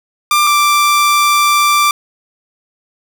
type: tone pair in turn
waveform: sawtooth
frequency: 1190 / 1176.3 Hz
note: D6 / D6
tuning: +22 / +2 cents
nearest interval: unison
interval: 20 cents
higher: first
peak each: -5 dBFS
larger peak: neither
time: 0.31-0.47 / 0.47-1.91 s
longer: second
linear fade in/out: 2 ms
effects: none